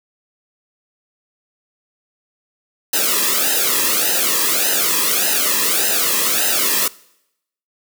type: noise with flanger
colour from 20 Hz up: white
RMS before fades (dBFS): -17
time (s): 2.93-6.88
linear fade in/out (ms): 5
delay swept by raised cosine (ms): 0.88 to 1.38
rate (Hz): 1.7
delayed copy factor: -0.9
effects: noise-tail reverb RT60 0.8 s tail -22 dB re dry + high-pass 200 Hz 12 dB/octave